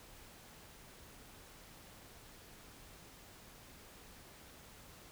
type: silence
effects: pink hiss -57 dBFS RMS until 5.11 s